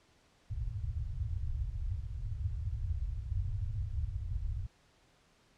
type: low-pass noise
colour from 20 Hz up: white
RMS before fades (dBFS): -36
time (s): 0.5-4.67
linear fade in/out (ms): 5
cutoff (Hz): 110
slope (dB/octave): 48
effects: pink hiss -67 dBFS RMS until 5.57 s + low-pass 7000 Hz 12 dB/octave